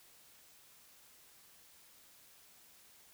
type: silence
effects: white hiss -62 dBFS RMS until 3.13 s